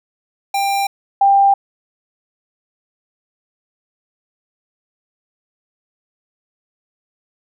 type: tone pair in turn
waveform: square / sine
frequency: 793 / 793 Hz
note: G5 / G5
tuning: +20 / +20 cents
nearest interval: unison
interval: 0 cents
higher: neither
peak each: -16 / -8 dBFS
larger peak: second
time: 0.54-0.87 / 1.21-1.54 s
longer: neither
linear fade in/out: 5 ms
effects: none